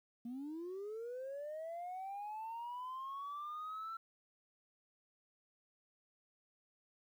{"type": "linear sweep", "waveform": "sine", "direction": "up", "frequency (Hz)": [230, 1348], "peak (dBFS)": -40, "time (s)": [0.25, 3.97], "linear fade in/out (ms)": 5, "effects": ["tanh soft clip ceiling -40 dBFS", "12-bit"]}